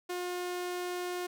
sawtooth tone, 357.6 Hz, F4, 41 cents sharp, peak -30 dBFS, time 0.09-1.27 s, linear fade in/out 10 ms, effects none

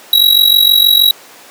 square tone with amplitude modulation, 3871 Hz, B7, 35 cents flat, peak -3 dBFS, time 0.13-1.11 s, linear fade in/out 2 ms, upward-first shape sine, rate 46.4 Hz, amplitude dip 80%, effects pink hiss -37 dBFS RMS until 1.5 s + high-pass 400 Hz 12 dB/octave

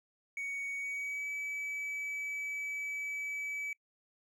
triangle tone with pitch glide, 2238 to 2292 Hz, C#7 to D7, +16 to -43 cents, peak -34 dBFS, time 0.37-3.73 s, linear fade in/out 2 ms, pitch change +41 cents, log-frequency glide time 0.77-1.29 s, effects noise-tail reverb RT60 0.1 s tail -24 dB re dry

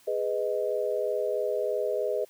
sine chord, G# minor, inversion none, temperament just, 415.3 / 498.4 / 623 Hz, G#4 / B4 / D#5, 0 / +16 / +2 cents, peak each -30 dBFS, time 0.07-2.25 s, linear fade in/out 10 ms, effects white hiss -59 dBFS RMS until 2.29 s + high-pass 100 Hz 12 dB/octave

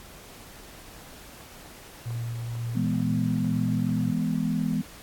click train, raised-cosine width 1 ms, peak -32 dBFS, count 6, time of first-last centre 1.66-3.892 s, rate 2.24 Hz
sine tone with tremolo, 117.3 Hz, A#2, 11 cents sharp, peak -28 dBFS, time 2.05-4.12 s, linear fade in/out 20 ms, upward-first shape sine, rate 2 Hz, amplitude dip 25%
sine chord, E major, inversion none, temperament equal, 164.81 / 207.7 / 246.9 Hz, E3 / G#3 / B3, 0 / 0 / 0 cents, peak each -28 dBFS, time 2.75-4.82 s, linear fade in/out 10 ms
effects pink hiss -47 dBFS RMS until 5.02 s + AAC 64 kbps

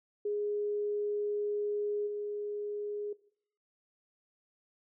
sine tone with level steps, 414.4 Hz, G#4, 4 cents flat, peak -30 / -34 dBFS, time 0.25-3.13 s, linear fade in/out 5 ms, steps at 2.06 s, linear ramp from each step 20 ms, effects noise-tail reverb RT60 0.6 s tail -19 dB re dry

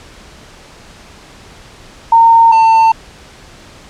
sine / triangle tone pair in turn, 916 / 897.7 Hz, A#5 / A5, -31 / +34 cents, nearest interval unison, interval 35 cents, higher first, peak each -3 dBFS, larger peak neither, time 2.12-2.52 / 2.52-2.92 s, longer neither, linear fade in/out 5 ms, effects pink hiss -38 dBFS RMS until 3.89 s + low-pass 7000 Hz 12 dB/octave

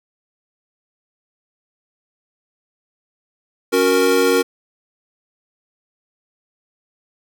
square chord, F# major, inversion second, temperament equal with one note detuned, 277.2 / 367.4 / 466.2 Hz, C#4 / F#4 / A#4, 0 / -12 / 0 cents, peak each -21 / -19 / -16 dBFS, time 3.72-4.43 s, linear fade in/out 20 ms, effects none

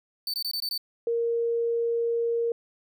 45% pulse tone bursts, 4543 Hz, C#8, 42 cents sharp, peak -27 dBFS, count 6, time 0.27-0.778 s, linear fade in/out 2 ms, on 68 ms, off 20 ms
sine tone, 466.2 Hz, A#4, in tune, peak -23 dBFS, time 1.07-2.52 s, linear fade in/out 2 ms
effects none

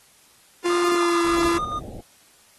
45% pulse tone with pitch glide, 349.2 to 339.3 Hz, F4 to F4, 0 to -50 cents, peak -19 dBFS, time 0.64-1.59 s, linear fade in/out 20 ms, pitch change -50 cents, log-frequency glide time 0.89-1.24 s
triangle tone with tremolo, 1222 Hz, D#6, 32 cents flat, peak -23 dBFS, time 0.69-1.8 s, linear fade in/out 20 ms, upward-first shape square, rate 6.8 Hz, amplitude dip 35%
pink low-pass noise, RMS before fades -36 dBFS, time 1.24-2.01 s, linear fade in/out 10 ms, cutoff 780 Hz, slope 96 dB/octave
effects white hiss -55 dBFS RMS until 2.58 s + AAC 32 kbps

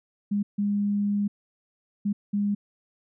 sine tone bursts at uneven times, 203.9 Hz, G#3, 32 cents flat, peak -22 dBFS, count 4, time 0.31-0.43 / 0.58-1.28 / 2.05-2.13 / 2.33-2.55 s, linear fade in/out 10 ms, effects none

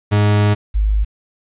40% pulse / sine tone pair in turn, 103.83 / 51.91 Hz, G#2 / G#1, 0 / 0 cents, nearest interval octave, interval 1200 cents, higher first, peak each -10 / -12 dBFS, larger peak first, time 0.11-0.55 / 0.74-1.05 s, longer first, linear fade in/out 20 ms, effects resampled to 8000 Hz + 8-bit

